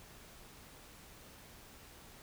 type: silence
effects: pink hiss -56 dBFS RMS until 2.22 s